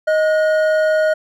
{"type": "tone pair together", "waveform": "triangle", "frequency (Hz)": [624, 1447.7], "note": ["D#5", "F#6"], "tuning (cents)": [5, -38], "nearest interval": "octave + minor third", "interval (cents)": 1457, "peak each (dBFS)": [-11, -20], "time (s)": [0.07, 1.14], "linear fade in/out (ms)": 10, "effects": []}